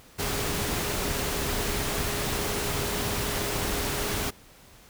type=tone in noise; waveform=sine; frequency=410.7 Hz; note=G#4; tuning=19 cents flat; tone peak=-37 dBFS; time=0.18-4.31 s; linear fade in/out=20 ms; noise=pink; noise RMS=-29 dBFS; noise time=0.18-4.31 s; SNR=-11 dB; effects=pink hiss -53 dBFS RMS until 4.89 s